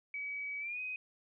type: tone with pitch glide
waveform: sine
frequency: 2276 to 2511 Hz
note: C#7 to D#7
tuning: +45 to +15 cents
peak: -37 dBFS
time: 0.14-0.96 s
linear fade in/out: 2 ms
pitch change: +170 cents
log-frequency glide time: 0.59-0.8 s
effects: none